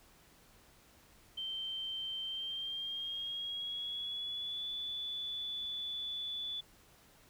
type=tone with pitch glide; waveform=sine; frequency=3120 to 3462 Hz; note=G7 to A7; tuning=-9 to -29 cents; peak=-37 dBFS; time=1.37-6.61 s; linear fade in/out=10 ms; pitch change=+180 cents; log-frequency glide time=2.23-4.68 s; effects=pink hiss -63 dBFS RMS until 7.29 s